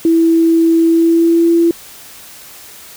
sine tone with pitch glide, 329.7 to 336.8 Hz, E4 to E4, 0 to +37 cents, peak -7 dBFS, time 0.05-1.71 s, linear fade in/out 2 ms, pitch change +37 cents, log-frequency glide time 0.84-1.54 s, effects white hiss -36 dBFS RMS until 2.96 s

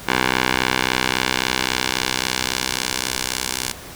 10% pulse tone with band-pass filter sweep, 63.7 Hz, C2, 46 cents flat, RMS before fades -22 dBFS, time 0.07-3.73 s, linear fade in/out 20 ms, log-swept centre 2000 to 8000 Hz, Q 0.72, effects pink hiss -37 dBFS RMS until 3.95 s

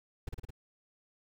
brown noise with echo, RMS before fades -36 dBFS, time 0.27-0.29 s, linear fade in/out 5 ms, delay 54 ms, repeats 4, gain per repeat -2 dB, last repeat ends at 0.506 s, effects none

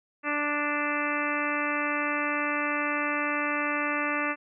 harmonic tone, 293.7 Hz, D4, in tune, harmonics 1 / 2 / 3 / 4 / 5 / 6 / 7 / 8 / 9, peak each -33 / -35 / -38 / -32 / -35 / -34 / -34 / -38 / -35 dBFS, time 0.23-4.36 s, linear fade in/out 50 ms, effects none

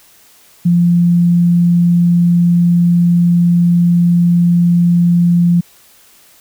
sine tone, 173.2 Hz, F3, 14 cents flat, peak -7 dBFS, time 0.65-5.61 s, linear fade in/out 10 ms, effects white hiss -46 dBFS RMS until 6.4 s

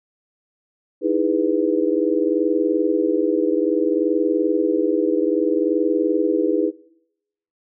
sine chord, E major seventh, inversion third, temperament just, 309 / 329.6 / 412 / 494.4 Hz, D#4 / E4 / G#4 / B4, -12 / 0 / -14 / +2 cents, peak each -22 dBFS, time 1.01-6.72 s, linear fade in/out 50 ms, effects noise-tail reverb RT60 0.9 s tail -23 dB re dry

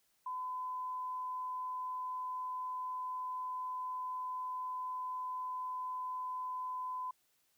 sine tone, 1012 Hz, B5, 42 cents sharp, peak -37 dBFS, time 0.26-7.11 s, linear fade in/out 5 ms, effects white hiss -75 dBFS RMS until 7.57 s

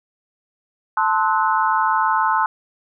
sine chord, F# half-diminished seventh, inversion first, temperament equal with one note detuned, 880 / 1046.5 / 1287.7 / 1480 Hz, A5 / C6 / E6 / F#6, 0 / 0 / -41 / 0 cents, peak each -19 / -20 / -22 / -24 dBFS, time 0.97-2.46 s, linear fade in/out 2 ms, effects none

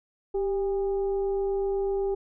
sine tone with frequency modulation, 392 Hz, G4, in tune, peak -24 dBFS, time 0.34-2.15 s, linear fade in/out 10 ms, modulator 416 Hz, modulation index 0.41, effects none

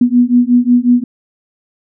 sine beating tone pair, 241.6 / 247.1 Hz, B3 / B3, -38 / +1 cents, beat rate 5.5 Hz, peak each -10 dBFS, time 0.01-1.04 s, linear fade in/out 5 ms, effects none

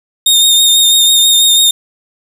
sawtooth tone with vibrato, 3678 Hz, A#7, 24 cents flat, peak -3 dBFS, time 0.26-1.71 s, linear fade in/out 5 ms, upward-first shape triangle, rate 6.1 Hz, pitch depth 31 cents each way, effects 7-bit

